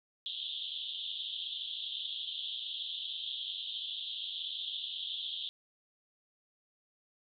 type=band-pass noise; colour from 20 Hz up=white; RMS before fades=-40 dBFS; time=0.26-5.49 s; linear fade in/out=0 ms; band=3100 to 3700 Hz; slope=96 dB/octave; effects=none